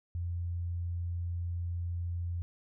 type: tone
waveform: sine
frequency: 86.6 Hz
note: F2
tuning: 14 cents flat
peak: -32 dBFS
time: 0.15-2.42 s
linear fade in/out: 0 ms
effects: none